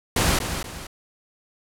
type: noise with echo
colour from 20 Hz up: pink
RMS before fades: -20 dBFS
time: 0.16-0.39 s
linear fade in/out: 5 ms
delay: 240 ms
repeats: 2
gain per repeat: -8 dB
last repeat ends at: 0.87 s
effects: low-pass 12000 Hz 12 dB/octave